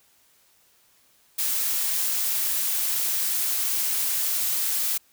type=noise; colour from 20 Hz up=blue; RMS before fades=-25 dBFS; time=1.38-4.98 s; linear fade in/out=10 ms; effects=white hiss -61 dBFS RMS until 5.12 s